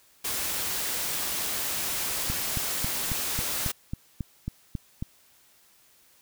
white noise, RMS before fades -30 dBFS, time 0.24-3.72 s, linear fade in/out 10 ms
click train, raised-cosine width 5 ms, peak -18 dBFS, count 11, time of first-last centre 2.3-5.025 s, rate 3.67 Hz
effects white hiss -60 dBFS RMS until 6.21 s

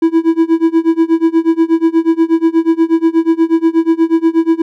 triangle tone with tremolo, 328.2 Hz, E4, 8 cents flat, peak -3 dBFS, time 0.02-4.62 s, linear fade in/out 5 ms, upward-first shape sine, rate 8.3 Hz, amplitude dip 95%, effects none

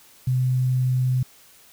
sine tone with quantisation, 127.8 Hz, C3, 40 cents flat, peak -18 dBFS, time 0.27-1.23 s, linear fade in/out 5 ms, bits 8, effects white hiss -52 dBFS RMS until 1.72 s

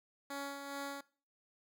10% pulse tone with tremolo, 280 Hz, C#4, 18 cents sharp, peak -31 dBFS, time 0.3-1.01 s, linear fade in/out 5 ms, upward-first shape sine, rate 2.4 Hz, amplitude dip 45%, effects noise-tail reverb RT60 0.4 s tail -20 dB re dry

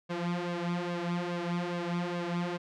sawtooth tone with flanger, 174.2 Hz, F3, 4 cents flat, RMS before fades -33 dBFS, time 0.09-2.58 s, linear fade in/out 20 ms, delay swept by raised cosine 1.8 to 4.9 ms, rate 2.4 Hz, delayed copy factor +0.75, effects low-pass 4000 Hz 12 dB/octave

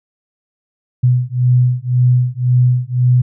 sine beating tone pair, 123.8 / 125.7 Hz, B2 / B2, +5 / +31 cents, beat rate 1.9 Hz, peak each -13 dBFS, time 1.03-3.22 s, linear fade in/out 10 ms, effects none

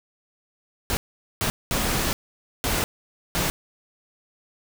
pink noise bursts at uneven times, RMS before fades -24 dBFS, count 5, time 0.9-0.97 / 1.41-1.5 / 1.71-2.13 / 2.64-2.84 / 3.35-3.5 s, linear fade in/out 0 ms, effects none

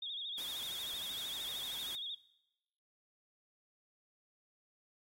sine tone with vibrato, 3501 Hz, A7, 9 cents flat, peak -39 dBFS, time 0.02-2.15 s, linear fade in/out 5 ms, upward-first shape sine, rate 13 Hz, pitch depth 120 cents each way
white noise, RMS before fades -48 dBFS, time 0.38-1.95 s, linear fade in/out 0 ms
effects noise-tail reverb RT60 0.9 s tail -19 dB re dry + AAC 48 kbps

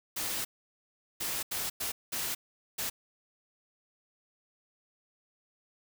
white noise bursts at uneven times, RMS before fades -34 dBFS, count 6, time 0.16-0.45 / 1.2-1.43 / 1.51-1.7 / 1.8-1.92 / 2.12-2.35 / 2.78-2.9 s, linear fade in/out 10 ms, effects none

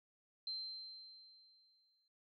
sine tone with exponential decay, 4120 Hz, C8, 28 cents flat, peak -39 dBFS, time 0.47-2.08 s, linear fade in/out 2 ms, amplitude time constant 350 ms, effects noise-tail reverb RT60 0.1 s tail -25 dB re dry

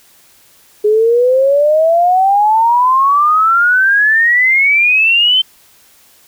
sine exponential sweep, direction up, 415.3 to 3112 Hz, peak -7 dBFS, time 0.84-5.42 s, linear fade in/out 10 ms, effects white hiss -47 dBFS RMS until 6.27 s

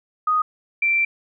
sine tone pair in turn, 1244.5 / 2349 Hz, D#6 / D7, 0 / 0 cents, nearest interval major seventh, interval 1100 cents, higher second, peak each -16 dBFS, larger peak neither, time 0.27-0.42 / 0.82-1.05 s, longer second, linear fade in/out 5 ms, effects none

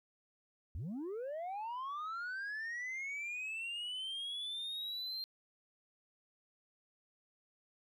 sine linear sweep, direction up, 62.7 to 4197 Hz, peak -36 dBFS, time 0.75-5.24 s, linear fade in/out 0 ms, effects tanh soft clip ceiling -38 dBFS + 13-bit

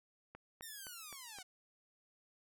click train, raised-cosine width 0.5 ms, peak -36 dBFS, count 5, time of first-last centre 0.35-1.386 s, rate 3.86 Hz
5% pulse linear sweep, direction down, 1864.7 to 717 Hz, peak -37 dBFS, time 0.62-1.43 s, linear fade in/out 10 ms
effects none

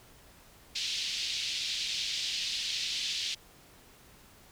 white band-pass noise, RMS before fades -34 dBFS, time 0.75-3.35 s, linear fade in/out 10 ms, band 2800 to 4800 Hz, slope 24 dB/octave, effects pink hiss -57 dBFS RMS until 4.51 s

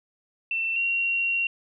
sine tone pair in turn, 2687 / 2747 Hz, E7 / F7, +33 / -29 cents, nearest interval unison, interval 38 cents, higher second, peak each -24 / -22 dBFS, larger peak second, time 0.51-0.76 / 0.76-1.47 s, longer second, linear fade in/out 2 ms, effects none

